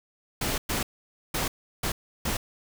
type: noise bursts at uneven times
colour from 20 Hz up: pink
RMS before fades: -28 dBFS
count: 5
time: 0.41-0.58 / 0.69-0.83 / 1.34-1.48 / 1.83-1.92 / 2.25-2.37 s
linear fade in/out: 5 ms
effects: none